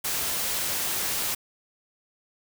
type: noise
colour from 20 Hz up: white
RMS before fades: -28 dBFS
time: 0.04-1.35 s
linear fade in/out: 10 ms
effects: none